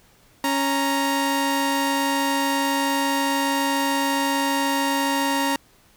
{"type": "tone pair together", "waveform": "sawtooth", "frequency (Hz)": [277, 932.3], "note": ["C#4", "A#5"], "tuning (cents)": [-1, 0], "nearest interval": "octave + major sixth", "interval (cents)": 2101, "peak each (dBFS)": -19, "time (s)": [0.44, 5.56], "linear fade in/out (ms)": 2, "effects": ["pink hiss -56 dBFS RMS until 5.96 s"]}